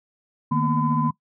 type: tone cluster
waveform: sine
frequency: 152.3 / 228.4 / 243 / 1012 Hz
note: D#3 / A#3 / B3 / B5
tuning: -37 / -35 / -28 / +42 cents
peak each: -22 / -25 / -25 / -24 dBFS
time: 0.51-1.11 s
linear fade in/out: 10 ms
effects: noise-tail reverb RT60 0.1 s tail -20 dB re dry + tanh soft clip ceiling -9 dBFS